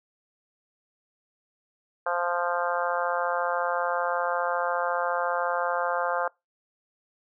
harmonic tone, 174.61 Hz, F3, in tune, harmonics 3 / 4 / 5 / 6 / 7 / 8 / 9, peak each -30 / -31 / -32 / -33 / -33 / -34 / -35 dBFS, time 2.06-6.28 s, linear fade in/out 5 ms, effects noise-tail reverb RT60 0.2 s tail -24 dB re dry

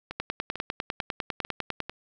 two click trains, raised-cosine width 0.3 ms, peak -13 / -19 dBFS, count 17 / 5, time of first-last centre 0.2-1.803 / 0.11-1.896 s, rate 9.98 / 2.24 Hz, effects none

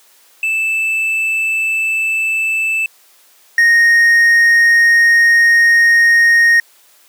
triangle tone pair in turn, 2637 / 1860.3 Hz, E7 / A#6, 0 / -4 cents, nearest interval tritone, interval 604 cents, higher first, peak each -12 / -5 dBFS, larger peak second, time 0.43-2.86 / 3.58-6.6 s, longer second, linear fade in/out 2 ms, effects white hiss -49 dBFS RMS until 7.08 s + high-pass 400 Hz 12 dB/octave

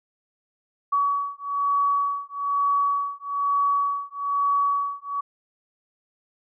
sine beating tone pair, 1132 / 1133.1 Hz, C#6 / C#6, +36 / +38 cents, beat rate 1.1 Hz, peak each -24 dBFS, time 0.92-5.21 s, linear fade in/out 10 ms, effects none

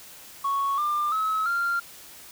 sine tone with pitch steps, 1108.7 / 1195.2 / 1288.4 / 1388.8 Hz, C#6 / D6 / E6 / F6, 0 / +30 / -40 / -10 cents, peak -21 dBFS, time 0.44-1.8 s, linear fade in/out 10 ms, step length 340 ms, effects tanh soft clip ceiling -20 dBFS + white hiss -46 dBFS RMS until 2.31 s

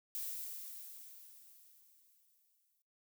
violet noise with exponential decay, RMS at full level -40 dBFS, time 0.15-2.82 s, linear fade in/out 0 ms, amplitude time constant 580 ms, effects noise-tail reverb RT60 0.3 s tail -21 dB re dry

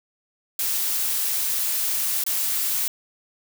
blue noise with dropouts, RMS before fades -24 dBFS, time 0.59-2.88 s, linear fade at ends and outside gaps 2 ms, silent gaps 2.238-2.264 s, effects none

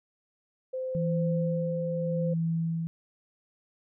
sine tone, 517 Hz, C5, 21 cents flat, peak -30 dBFS, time 0.73-2.34 s, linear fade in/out 10 ms
sine tone with tremolo, 164.81 Hz, E3, in tune, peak -25 dBFS, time 0.95-2.87 s, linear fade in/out 0 ms, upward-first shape sine, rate 0.83 Hz, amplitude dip 50%
effects none

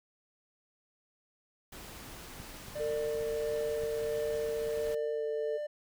pink noise, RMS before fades -47 dBFS, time 1.72-4.95 s, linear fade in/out 5 ms
clicks, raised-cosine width 5 ms, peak -36 dBFS, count 4, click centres 2.401 / 2.684 / 3.21 / 3.836 s
triangle tone with tremolo, 595 Hz, D5, 22 cents sharp, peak -32 dBFS, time 2.75-5.67 s, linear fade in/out 10 ms, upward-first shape sine, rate 1.5 Hz, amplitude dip 35%
sine tone with pitch glide, 453.7 to 444.9 Hz, A#4 to A4, -47 to +19 cents, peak -32 dBFS, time 2.79-5.58 s, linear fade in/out 20 ms, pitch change -34 cents, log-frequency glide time 5.14-5.26 s
effects none

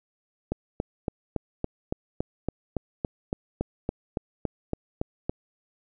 click train, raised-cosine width 2 ms, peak -13 dBFS, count 18, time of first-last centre 0.52-5.295 s, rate 3.56 Hz, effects none

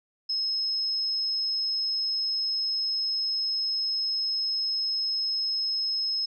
sine tone, 5170 Hz, E8, 34 cents flat, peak -25 dBFS, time 0.29-6.26 s, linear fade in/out 10 ms, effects none

